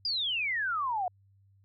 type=exponential sweep; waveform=sine; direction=down; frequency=4973 to 698.5 Hz; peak=-28 dBFS; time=0.05-1.08 s; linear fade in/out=2 ms; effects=added 98 Hz sine -60 dBFS peak until 1.64 s